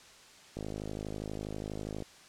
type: click train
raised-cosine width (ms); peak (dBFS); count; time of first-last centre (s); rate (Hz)
2; -25; 77; 0.57-2.023; 52.3
effects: white hiss -55 dBFS RMS until 2.28 s + low-pass 7000 Hz 12 dB/octave